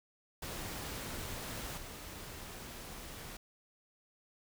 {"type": "noise with level steps", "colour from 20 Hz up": "pink", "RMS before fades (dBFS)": [-42, -47], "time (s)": [0.42, 3.37], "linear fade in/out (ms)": 5, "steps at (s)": 1.77, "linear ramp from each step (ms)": 10, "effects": []}